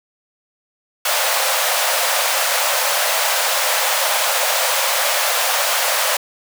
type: high-pass noise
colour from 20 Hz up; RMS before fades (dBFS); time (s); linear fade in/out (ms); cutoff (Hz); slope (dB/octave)
pink; -18; 1.05-6.17; 5; 510; 96
effects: none